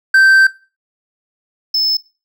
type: tone pair in turn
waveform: triangle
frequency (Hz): 1558 / 5240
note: G6 / E8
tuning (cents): -11 / -11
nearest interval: octave + major sixth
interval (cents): 2100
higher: second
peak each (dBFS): -4 / -11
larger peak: first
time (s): 0.14-0.47 / 1.74-1.97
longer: first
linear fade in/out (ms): 5
effects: noise-tail reverb RT60 0.3 s tail -17 dB re dry